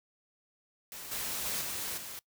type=noise with level steps; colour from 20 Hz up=white; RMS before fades=-44 / -36 / -34 / -37 / -43 dBFS; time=0.92-2.19 s; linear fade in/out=0 ms; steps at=1.11 / 1.45 / 1.61 / 1.97 s; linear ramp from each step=10 ms; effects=noise-tail reverb RT60 0.1 s tail -23 dB re dry